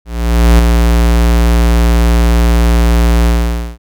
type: tone with ADSR envelope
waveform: square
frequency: 58.27 Hz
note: A#1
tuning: in tune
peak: -3 dBFS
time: 0.05-3.78 s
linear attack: 540 ms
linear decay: 4 ms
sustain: -4 dB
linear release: 520 ms
effects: none